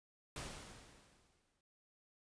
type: noise with exponential decay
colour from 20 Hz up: pink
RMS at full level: -44 dBFS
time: 0.36-1.61 s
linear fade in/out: 2 ms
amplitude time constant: 270 ms
effects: resampled to 22050 Hz